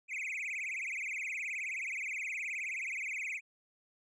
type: tone with vibrato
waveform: triangle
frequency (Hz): 2300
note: D7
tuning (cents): -37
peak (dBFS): -34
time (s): 0.08-3.41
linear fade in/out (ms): 50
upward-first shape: triangle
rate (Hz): 19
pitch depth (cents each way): 240
effects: resampled to 24000 Hz